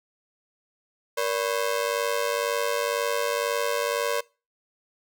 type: ring-modulated tone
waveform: sawtooth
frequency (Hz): 523.3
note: C5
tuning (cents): 0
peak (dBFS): -17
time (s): 1.17-4.21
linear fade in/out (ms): 10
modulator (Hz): 51
effects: noise-tail reverb RT60 0.3 s tail -23 dB re dry